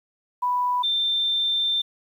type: tone pair in turn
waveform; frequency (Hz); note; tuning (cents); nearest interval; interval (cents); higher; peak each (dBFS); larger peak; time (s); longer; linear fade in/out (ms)
sine; 987.8 / 3575; B5 / A7; 0 / +27; octave + minor seventh; 2227; second; -20; neither; 0.42-0.83 / 0.83-1.82; second; 10
effects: 9-bit